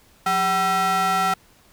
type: ring-modulated tone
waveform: square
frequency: 290 Hz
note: D4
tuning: 22 cents flat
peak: -16 dBFS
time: 0.26-1.34 s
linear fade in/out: 5 ms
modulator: 1050 Hz
effects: pink hiss -55 dBFS RMS until 1.72 s